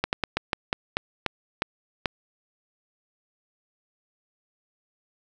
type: slowing click train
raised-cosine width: 0.3 ms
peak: -7 dBFS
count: 10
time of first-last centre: 0.04-2.058 s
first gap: 89 ms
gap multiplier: 1.22
effects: none